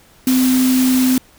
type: tone in noise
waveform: sine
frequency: 256.9 Hz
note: C4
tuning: 32 cents flat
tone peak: -11 dBFS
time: 0.27-1.18 s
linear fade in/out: 2 ms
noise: white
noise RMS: -23 dBFS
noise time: 0.27-1.18 s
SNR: +9 dB
effects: pink hiss -49 dBFS RMS until 1.38 s